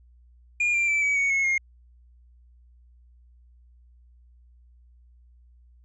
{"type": "tone with pitch steps", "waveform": "triangle", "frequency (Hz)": [2422, 2372, 2323, 2276, 2229, 2183, 2138], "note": ["D#7", "D7", "D7", "C#7", "C#7", "C#7", "C7"], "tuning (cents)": [-47, 17, -20, 45, 9, -27, 37], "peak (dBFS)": -19, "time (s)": [0.6, 1.58], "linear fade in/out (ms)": 5, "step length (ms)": 140, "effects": ["added 60 Hz sine -52 dBFS peak until 5.84 s", "resampled to 22050 Hz"]}